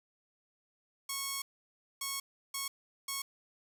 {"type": "tone bursts at uneven times", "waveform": "5% pulse", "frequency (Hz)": 1100, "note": "C#6", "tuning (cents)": -14, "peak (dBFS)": -23, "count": 4, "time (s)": [[1.09, 1.42], [2.01, 2.2], [2.54, 2.68], [3.08, 3.22]], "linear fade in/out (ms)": 5, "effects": []}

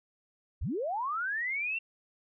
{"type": "linear sweep", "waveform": "sine", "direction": "up", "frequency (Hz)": [33.87, 2747], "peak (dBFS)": -30, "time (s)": [0.61, 1.79], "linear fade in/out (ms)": 10, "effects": []}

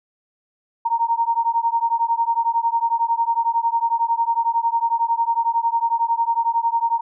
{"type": "beating tone pair", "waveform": "sine", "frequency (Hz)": [921, 932], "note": ["A#5", "A#5"], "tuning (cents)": [-21, -1], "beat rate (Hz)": 11, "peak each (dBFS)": -20, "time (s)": [0.85, 7.01], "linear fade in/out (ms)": 10, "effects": []}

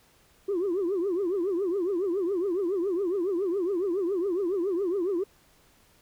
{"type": "tone with vibrato", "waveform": "sine", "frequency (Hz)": 370, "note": "F#4", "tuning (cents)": 0, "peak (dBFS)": -23, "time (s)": [0.48, 5.24], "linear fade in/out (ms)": 10, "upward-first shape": "triangle", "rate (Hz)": 7.2, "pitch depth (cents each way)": 220, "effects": ["tanh soft clip ceiling -22 dBFS", "pink hiss -61 dBFS RMS until 6.01 s"]}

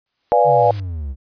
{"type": "noise with exponential growth", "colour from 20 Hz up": "white", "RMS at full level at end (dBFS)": -35, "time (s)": [0.06, 0.8], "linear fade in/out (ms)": 2, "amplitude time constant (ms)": 160}
{"type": "chord", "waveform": "sine", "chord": "B diminished seventh", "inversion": "none", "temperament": "equal", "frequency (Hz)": [493.9, 587.3, 698.5, 830.6], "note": ["B4", "D5", "F5", "Ab5"], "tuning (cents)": [0, 0, 0, 0], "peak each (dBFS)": -16, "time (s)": [0.32, 0.71], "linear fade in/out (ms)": 0}
{"type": "exponential sweep", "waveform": "triangle", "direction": "down", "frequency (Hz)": [150, 63.6], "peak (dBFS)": -21, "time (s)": [0.44, 1.16], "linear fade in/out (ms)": 50}
{"effects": ["resampled to 11025 Hz"]}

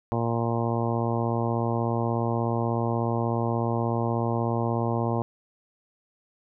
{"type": "harmonic tone", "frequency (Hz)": 116.54, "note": "A#2", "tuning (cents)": 0, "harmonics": [1, 2, 3, 4, 5, 6, 7, 8, 9], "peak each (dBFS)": [-27, -30, -32, -33, -34, -35, -35, -36, -37], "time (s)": [0.12, 5.22], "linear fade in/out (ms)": 0, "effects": []}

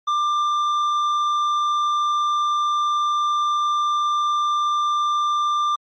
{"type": "tone with tanh clipping", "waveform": "sine", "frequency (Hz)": 1189, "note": "D6", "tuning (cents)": 21, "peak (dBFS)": -19, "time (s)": [0.07, 5.76], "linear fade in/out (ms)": 10, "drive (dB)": 8, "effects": ["MP3 32 kbps"]}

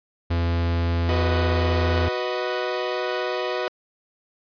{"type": "tone", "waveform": "45% pulse", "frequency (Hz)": 84.9, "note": "F2", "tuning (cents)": -48, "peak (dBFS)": -20, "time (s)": [0.3, 2.09], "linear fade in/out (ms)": 10}
{"type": "chord", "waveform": "sawtooth", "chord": "B major", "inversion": "second", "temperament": "equal", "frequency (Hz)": [370, 493.9, 622.3], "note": ["F#4", "B4", "D#5"], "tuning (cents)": [0, 0, 0], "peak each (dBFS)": [-24, -24, -25], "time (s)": [1.09, 3.68], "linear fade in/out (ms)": 0}
{"effects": ["resampled to 11025 Hz"]}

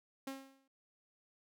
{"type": "tone with exponential decay", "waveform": "sawtooth", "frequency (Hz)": 269.6, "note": "C#4", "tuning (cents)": -48, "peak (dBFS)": -35, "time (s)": [0.27, 0.68], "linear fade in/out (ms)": 5, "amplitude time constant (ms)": 89, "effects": []}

